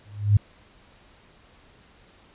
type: tone with exponential growth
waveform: sine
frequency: 103.1 Hz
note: G#2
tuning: 12 cents flat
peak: -10 dBFS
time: 0.05-0.37 s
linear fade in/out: 5 ms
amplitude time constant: 69 ms
effects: pink hiss -55 dBFS RMS until 2.34 s + resampled to 8000 Hz